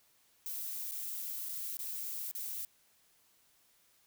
violet noise with dropouts, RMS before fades -40 dBFS, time 0.46-2.65 s, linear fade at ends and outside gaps 0 ms, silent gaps 0.912-0.92 / 1.487-1.492 / 1.77-1.791 / 2.313-2.35 s, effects white hiss -69 dBFS RMS until 4.06 s

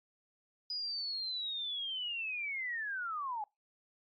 sine linear sweep, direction down, 4978 to 812 Hz, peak -35 dBFS, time 0.7-3.44 s, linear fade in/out 2 ms, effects noise-tail reverb RT60 0.2 s tail -24 dB re dry + MP3 32 kbps

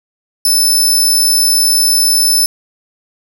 20% pulse tone, 5274 Hz, E8, in tune, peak -3 dBFS, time 0.45-2.46 s, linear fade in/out 2 ms, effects none

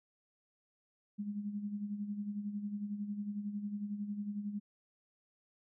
sine tone with tremolo, 205.6 Hz, G#3, 17 cents flat, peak -34 dBFS, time 1.18-4.6 s, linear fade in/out 20 ms, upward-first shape sine, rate 11 Hz, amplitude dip 60%, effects none

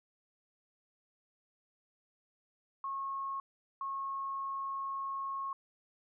sine tone bursts at uneven times, 1090 Hz, C#6, 29 cents flat, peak -35 dBFS, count 2, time 2.84-3.4 / 3.81-5.53 s, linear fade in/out 2 ms, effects none

